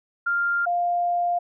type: tone pair in turn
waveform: sine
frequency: 1396.9 / 700.7 Hz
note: F6 / F5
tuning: 0 / +6 cents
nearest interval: octave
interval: 1194 cents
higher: first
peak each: -20 dBFS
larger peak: neither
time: 0.26-0.66 / 0.66-1.39 s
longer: second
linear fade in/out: 10 ms
effects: none